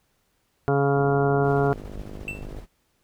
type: harmonic tone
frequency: 140 Hz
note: C#3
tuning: 18 cents sharp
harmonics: 1 / 2 / 3 / 4 / 5 / 6 / 7 / 8 / 9 / 10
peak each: -23 / -28 / -22 / -35 / -26 / -36 / -36 / -36 / -39 / -32 dBFS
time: 0.68-1.73 s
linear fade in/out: 0 ms
type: click train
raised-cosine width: 2 ms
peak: -26 dBFS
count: 83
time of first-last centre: 0.97-2.587 s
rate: 50.7 Hz
type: noise with tremolo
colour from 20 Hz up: brown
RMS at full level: -38 dBFS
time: 1.42-2.67 s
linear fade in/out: 50 ms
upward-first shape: square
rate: 14 Hz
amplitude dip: 30%
type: tone with exponential decay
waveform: triangle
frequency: 2674 Hz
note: E7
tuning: 24 cents sharp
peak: -24 dBFS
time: 2.28-2.47 s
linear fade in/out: 1 ms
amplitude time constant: 41 ms
effects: pink hiss -69 dBFS RMS until 3.03 s